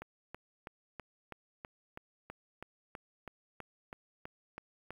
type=click train; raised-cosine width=0.5 ms; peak=-28 dBFS; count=16; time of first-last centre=0.02-4.906 s; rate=3.07 Hz; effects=9-bit